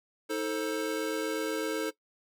square chord, A diminished, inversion second, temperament just, 316.8 / 440 / 528 Hz, Eb4 / A4 / C5, +31 / 0 / +16 cents, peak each -35 / -33 / -38 dBFS, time 0.29-1.91 s, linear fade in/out 20 ms, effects noise-tail reverb RT60 0.1 s tail -18 dB re dry

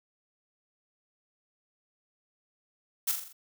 blue noise with echo, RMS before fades -27 dBFS, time 3.07-3.12 s, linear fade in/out 10 ms, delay 42 ms, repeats 5, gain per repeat -5 dB, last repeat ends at 3.33 s, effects none

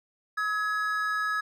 triangle tone pair together, 1278.7 / 1677 Hz, D#6 / G#6, +47 / +16 cents, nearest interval perfect fourth, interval 469 cents, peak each -27 dBFS, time 0.37-1.41 s, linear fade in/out 10 ms, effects none

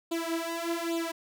sawtooth tone with flanger, 333.9 Hz, E4, 22 cents sharp, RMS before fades -32 dBFS, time 0.11-1.12 s, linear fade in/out 10 ms, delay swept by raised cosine 0.26 to 4.96 ms, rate 1.2 Hz, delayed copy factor +1, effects none

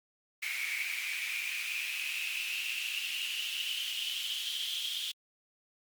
pink noise with high-pass filter sweep, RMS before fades -36 dBFS, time 0.42-5.12 s, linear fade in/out 10 ms, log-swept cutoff 2200 to 3300 Hz, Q 9.7, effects Opus 48 kbps

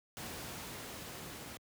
pink noise with level ramp, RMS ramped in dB -43 to -47 dBFS, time 0.17-1.57 s, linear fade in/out 0 ms, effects high-pass 80 Hz 12 dB/octave

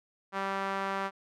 sawtooth tone with band-pass filter, 194.9 Hz, G3, 10 cents flat, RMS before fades -33 dBFS, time 0.32-1.11 s, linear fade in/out 50 ms, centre 1200 Hz, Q 1.4, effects none

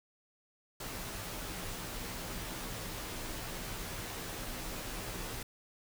pink noise with comb filter, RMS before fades -41 dBFS, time 0.8-5.43 s, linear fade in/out 5 ms, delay 14 ms, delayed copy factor -0.6, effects none

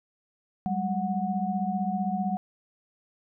sine tone cluster, 188.2 / 203.7 / 736 Hz, F#3 / G#3 / F#5, +30 / -33 / -9 cents, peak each -30 dBFS, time 0.66-2.37 s, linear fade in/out 0 ms, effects none

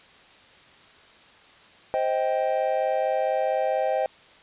triangle chord, C minor, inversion none, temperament equal with one note detuned, 523.3 / 627.7 / 784 Hz, C5 / Eb5 / G5, 0 / +15 / 0 cents, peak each -24 / -24 / -25 dBFS, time 1.94-4.06 s, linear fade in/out 0 ms, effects white hiss -52 dBFS RMS until 4.42 s + resampled to 8000 Hz

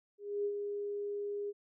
sine tone with ADSR envelope, 408.5 Hz, G#4, 29 cents flat, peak -30 dBFS, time 0.18-1.53 s, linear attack 270 ms, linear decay 69 ms, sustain -5 dB, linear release 37 ms, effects none

